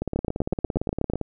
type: two click trains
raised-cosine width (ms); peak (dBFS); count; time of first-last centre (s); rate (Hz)
2; -13 / -10; 22 / 9; 0.02-1.213 / 0.16-1.136; 17.6 / 8.2
effects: none